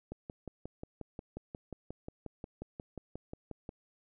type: click train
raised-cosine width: 2 ms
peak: -28 dBFS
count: 21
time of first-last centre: 0.12-3.691 s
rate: 5.6 Hz
effects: none